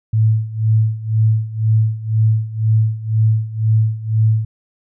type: tone with tremolo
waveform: sine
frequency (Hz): 110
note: A2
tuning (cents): 0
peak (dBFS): -9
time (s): 0.13-4.45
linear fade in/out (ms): 5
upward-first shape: sine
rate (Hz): 2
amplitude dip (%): 85
effects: none